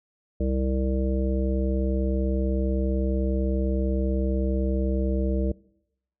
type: harmonic tone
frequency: 65.41 Hz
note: C2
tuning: in tune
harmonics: 1 / 3 / 5 / 7 / 9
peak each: -24 / -29 / -31 / -32 / -34 dBFS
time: 0.4-5.52 s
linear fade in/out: 5 ms
effects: noise-tail reverb RT60 0.8 s tail -23 dB re dry